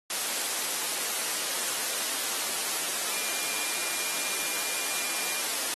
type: tone in noise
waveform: sine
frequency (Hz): 2404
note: D7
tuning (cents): +40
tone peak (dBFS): -40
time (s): 3.12-5.42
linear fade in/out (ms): 2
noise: white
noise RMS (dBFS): -30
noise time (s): 0.1-5.74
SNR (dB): -13
effects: high-pass 300 Hz 12 dB/octave + AAC 32 kbps